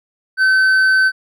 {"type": "tone with hard clipping", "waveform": "sine", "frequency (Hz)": 1531, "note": "G6", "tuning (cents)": -41, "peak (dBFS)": -11, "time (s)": [0.37, 1.12], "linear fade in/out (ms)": 50, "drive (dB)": 4, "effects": []}